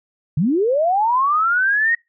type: linear sweep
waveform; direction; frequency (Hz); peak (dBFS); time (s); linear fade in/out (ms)
sine; up; 130.81 to 1889; -14; 0.37-1.95; 5
effects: noise-tail reverb RT60 0.2 s tail -23 dB re dry